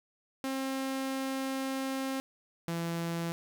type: tone pair in turn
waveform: sawtooth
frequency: 266.9 / 168.14 Hz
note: C4 / E3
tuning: +35 / +35 cents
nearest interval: minor sixth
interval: 800 cents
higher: first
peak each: -28 dBFS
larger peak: neither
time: 0.44-2.2 / 2.68-3.32 s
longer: first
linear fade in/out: 0 ms
effects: 10-bit